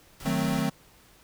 pink noise, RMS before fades -42 dBFS, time 0.2-0.62 s, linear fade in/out 2 ms
square chord, D# diminished seventh, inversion none, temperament equal, 155.56 / 185 / 220 / 261.6 Hz, D#3 / F#3 / A3 / C4, 0 / 0 / 0 / 0 cents, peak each -31 dBFS, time 0.25-0.7 s, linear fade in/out 10 ms
effects pink hiss -57 dBFS RMS until 1.23 s

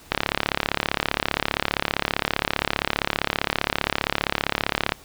click train, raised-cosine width 0.3 ms, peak -3 dBFS, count 170, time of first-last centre 0.12-4.921 s, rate 35.2 Hz, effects pink hiss -48 dBFS RMS until 5.04 s

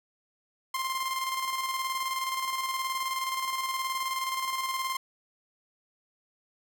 sawtooth tone with tremolo, 1052 Hz, C6, 9 cents sharp, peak -24 dBFS, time 0.74-4.97 s, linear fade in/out 5 ms, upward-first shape square, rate 19 Hz, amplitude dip 40%, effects none

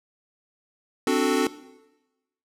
square chord, D dominant seventh, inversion third, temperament equal, 261.6 / 293.7 / 370 / 440 Hz, C4 / D4 / F#4 / A4, 0 / 0 / 0 / 0 cents, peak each -26 dBFS, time 1.07-1.47 s, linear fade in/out 2 ms, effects noise-tail reverb RT60 1.0 s tail -17 dB re dry + low-pass 12000 Hz 12 dB/octave

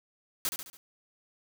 white noise with echo, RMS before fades -30 dBFS, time 0.45-0.49 s, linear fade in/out 0 ms, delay 70 ms, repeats 4, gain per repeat -6 dB, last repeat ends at 0.77 s, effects none

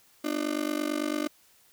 35% pulse tone with amplitude modulation, 300.3 Hz, D4, 39 cents sharp, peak -22 dBFS, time 0.24-1.28 s, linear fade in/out 10 ms, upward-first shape sine, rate 49 Hz, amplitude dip 95%, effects white hiss -61 dBFS RMS until 1.72 s

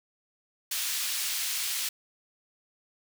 pink high-pass noise, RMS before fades -31 dBFS, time 0.71-1.89 s, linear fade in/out 5 ms, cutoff 2900 Hz, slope 12 dB/octave, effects none

